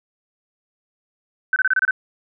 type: tone bursts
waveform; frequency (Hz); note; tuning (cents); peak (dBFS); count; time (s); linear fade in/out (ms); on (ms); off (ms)
sine; 1527; G6; -46; -14; 7; 1.53-1.909; 2; 31; 27
effects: none